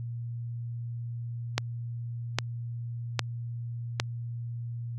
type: click train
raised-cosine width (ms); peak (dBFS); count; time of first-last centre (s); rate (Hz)
0.2; -7; 4; 1.58-3.999; 1.24
effects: added 118 Hz sine -33 dBFS peak until 4.98 s